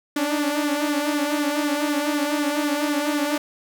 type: tone with flanger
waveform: sawtooth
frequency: 293.7 Hz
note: D4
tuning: in tune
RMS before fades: -23 dBFS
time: 0.16-3.38 s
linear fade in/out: 5 ms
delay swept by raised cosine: 0.53 to 5.53 ms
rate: 4 Hz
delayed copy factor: +0.6
effects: none